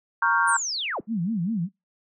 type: chord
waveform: sine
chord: G half-diminished seventh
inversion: first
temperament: equal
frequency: 932.3 / 1108.7 / 1396.9 / 1568 Hz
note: Bb5 / Db6 / F6 / G6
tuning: 0 / 0 / 0 / 0 cents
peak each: -24 dBFS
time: 0.22-0.57 s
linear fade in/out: 5 ms
type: linear sweep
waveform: sine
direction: down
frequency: 9290 to 65.5 Hz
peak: -26 dBFS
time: 0.47-1.01 s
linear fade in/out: 20 ms
type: tone with vibrato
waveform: sine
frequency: 196 Hz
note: G3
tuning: in tune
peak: -23 dBFS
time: 1.07-1.69 s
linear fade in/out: 50 ms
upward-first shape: sine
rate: 5 Hz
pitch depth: 290 cents each way
effects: noise-tail reverb RT60 0.2 s tail -25 dB re dry